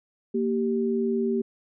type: tone pair together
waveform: sine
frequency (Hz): 231.9 / 390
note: A#3 / G4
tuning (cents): -9 / -9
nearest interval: major sixth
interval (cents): 900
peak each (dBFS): -25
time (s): 0.34-1.42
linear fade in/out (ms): 10
effects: none